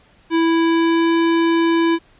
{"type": "tone with pitch glide", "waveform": "square", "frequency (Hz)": [329.6, 332.5], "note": ["E4", "E4"], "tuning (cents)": [0, 15], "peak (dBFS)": -14, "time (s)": [0.3, 1.99], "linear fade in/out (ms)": 50, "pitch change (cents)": 15, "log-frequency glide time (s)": [0.44, 1.15], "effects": ["pink hiss -53 dBFS RMS until 2.19 s", "resampled to 8000 Hz"]}